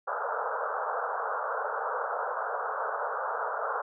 white band-pass noise, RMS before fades -32 dBFS, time 0.07-3.82 s, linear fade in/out 10 ms, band 440 to 1500 Hz, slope 96 dB/octave, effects none

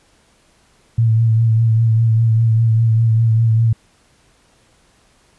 sine tone with vibrato, 113.1 Hz, A2, 48 cents sharp, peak -10 dBFS, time 0.98-3.73 s, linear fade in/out 5 ms, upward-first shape sine, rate 5 Hz, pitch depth 35 cents each way, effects pink hiss -55 dBFS RMS until 5.38 s + resampled to 24000 Hz

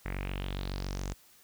sawtooth tone with low-pass filter sweep, 47.18 Hz, F#1, 34 cents sharp, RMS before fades -36 dBFS, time 0.05-1.14 s, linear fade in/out 10 ms, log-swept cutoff 2000 to 7300 Hz, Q 4.1, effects white hiss -60 dBFS RMS until 1.43 s

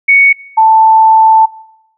sine tone pair in turn, 2226 / 883.4 Hz, C#7 / A5, +7 / +7 cents, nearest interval octave + major third, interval 1600 cents, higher first, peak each -3 dBFS, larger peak neither, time 0.08-0.33 / 0.57-1.46 s, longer second, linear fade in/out 10 ms, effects noise-tail reverb RT60 0.8 s tail -22 dB re dry

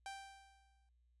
sawtooth tone with exponential decay, 784 Hz, G5, in tune, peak -40 dBFS, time 0.06-0.89 s, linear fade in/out 1 ms, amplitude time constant 180 ms, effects added 60 Hz sine -70 dBFS peak until 1.2 s + resampled to 24000 Hz

